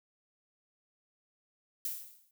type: noise with exponential decay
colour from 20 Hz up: violet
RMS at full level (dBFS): -33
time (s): 1.85-2.31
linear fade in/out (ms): 2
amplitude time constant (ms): 100
effects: none